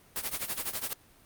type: noise with tremolo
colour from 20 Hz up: white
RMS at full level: -31 dBFS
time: 0.16-0.93 s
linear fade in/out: 0 ms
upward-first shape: sine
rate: 12 Hz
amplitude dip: 85%
effects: pink hiss -59 dBFS RMS until 1.25 s + Opus 32 kbps